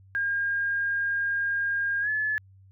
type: tone with pitch glide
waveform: sine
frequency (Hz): 1615 to 1720.9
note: G#6 to A6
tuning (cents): -49 to -39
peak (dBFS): -24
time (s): 0.15-2.38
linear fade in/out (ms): 0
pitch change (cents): +110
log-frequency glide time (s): 2.01-2.09
effects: added 96 Hz sine -51 dBFS peak until 2.71 s